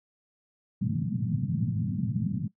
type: band-pass noise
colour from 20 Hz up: pink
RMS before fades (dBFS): -29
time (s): 0.81-2.48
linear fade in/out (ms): 10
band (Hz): 110 to 220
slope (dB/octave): 48
effects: noise-tail reverb RT60 0.1 s tail -17 dB re dry